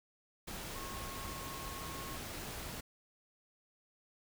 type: tone in noise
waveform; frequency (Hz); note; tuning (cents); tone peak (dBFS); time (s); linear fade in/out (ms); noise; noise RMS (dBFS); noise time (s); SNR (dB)
sine; 1087; C#6; -34; -48; 0.75-2.17; 10; pink; -44; 0.47-2.81; -7
effects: none